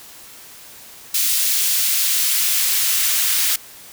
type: noise with high-pass filter sweep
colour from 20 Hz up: white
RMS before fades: -18 dBFS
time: 1.14-3.56 s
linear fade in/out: 5 ms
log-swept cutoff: 3000 to 1700 Hz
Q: 0.71
effects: white hiss -41 dBFS RMS until 3.92 s